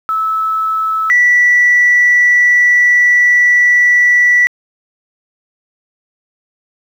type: tone pair in turn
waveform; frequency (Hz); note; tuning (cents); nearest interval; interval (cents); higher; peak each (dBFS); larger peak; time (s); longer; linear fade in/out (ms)
sine; 1304 / 1957.6; E6 / B6; -19 / -16; perfect fifth; 703; second; -12 / -5; second; 0.09-1.1 / 1.1-4.47; second; 0
effects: tanh soft clip ceiling -2 dBFS + 7-bit